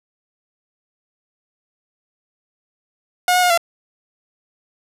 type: tone with pitch steps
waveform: sawtooth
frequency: 721 / 726 / 716 / 681 Hz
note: F#5 / F#5 / F5 / F5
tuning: -45 / -33 / +43 / -44 cents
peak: -9 dBFS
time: 3.28-3.576 s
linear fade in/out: 2 ms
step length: 74 ms
effects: resampled to 32000 Hz + 7-bit